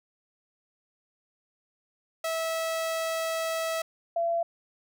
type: tone pair in turn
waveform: sawtooth / sine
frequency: 651 / 677 Hz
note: E5 / E5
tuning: -22 / +46 cents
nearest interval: minor second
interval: 68 cents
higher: second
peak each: -24 dBFS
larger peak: neither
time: 2.24-3.82 / 4.16-4.43 s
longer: first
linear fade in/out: 5 ms
effects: none